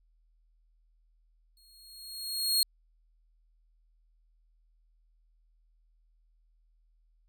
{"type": "tone with exponential growth", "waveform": "sawtooth", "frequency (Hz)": 4283, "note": "C8", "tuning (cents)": 40, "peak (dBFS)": -19, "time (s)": [1.57, 2.63], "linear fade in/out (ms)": 1, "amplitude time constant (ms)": 230, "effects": ["added 40 Hz sine -64 dBFS peak until 7.28 s"]}